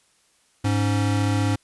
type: tone pair together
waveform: square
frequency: 103.83 / 276.6 Hz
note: G#2 / C#4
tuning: 0 / -4 cents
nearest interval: octave + perfect fourth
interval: 1696 cents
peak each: -21 / -26 dBFS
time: 0.64-1.56 s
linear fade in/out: 10 ms
effects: white hiss -62 dBFS RMS until 1.63 s + resampled to 24000 Hz